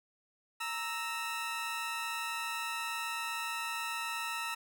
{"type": "tone pair together", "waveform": "20% pulse", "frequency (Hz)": [928, 1312.4], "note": ["A#5", "E6"], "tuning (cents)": [-8, -8], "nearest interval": "tritone", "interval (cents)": 600, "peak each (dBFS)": [-34, -32], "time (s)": [0.6, 4.55], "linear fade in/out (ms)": 10, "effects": []}